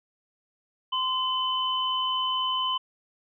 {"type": "tone pair together", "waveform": "sine", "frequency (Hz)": [1034, 3028], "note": ["C6", "F#7"], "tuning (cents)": [-21, 39], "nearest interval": "octave + perfect fifth", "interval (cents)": 1860, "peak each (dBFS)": -27, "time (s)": [0.92, 2.78], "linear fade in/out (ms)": 10, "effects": []}